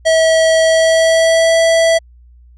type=tone with pitch glide; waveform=square; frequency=646 to 658.1 Hz; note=E5 to E5; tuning=-35 to -3 cents; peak=-9 dBFS; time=0.05-1.99 s; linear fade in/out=20 ms; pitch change=+32 cents; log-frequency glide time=0.62-1.59 s; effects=added 60 Hz sine -40 dBFS peak until 2.57 s + resampled to 22050 Hz